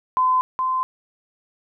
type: tone pair in turn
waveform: sine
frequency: 1022 / 1032.7 Hz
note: C6 / C6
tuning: -41 / -23 cents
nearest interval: unison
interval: 18 cents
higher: second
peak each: -15 / -19 dBFS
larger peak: first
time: 0.17-0.41 / 0.59-0.83 s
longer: neither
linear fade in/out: 0 ms
effects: none